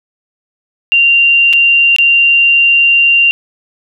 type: tone with dropouts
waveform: sine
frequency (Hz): 2774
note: F7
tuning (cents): -12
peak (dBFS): -5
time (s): 0.92-3.31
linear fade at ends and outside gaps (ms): 0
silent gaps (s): 1.529-1.534 / 1.963-1.985
effects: none